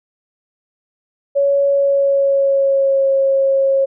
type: tone with pitch glide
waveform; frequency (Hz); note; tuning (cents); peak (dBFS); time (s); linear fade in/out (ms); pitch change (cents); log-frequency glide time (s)
sine; 560 to 543.1; C#5 to C#5; +18 to -36; -11; 1.35-3.86; 20; -54; 1.67-3.09
effects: none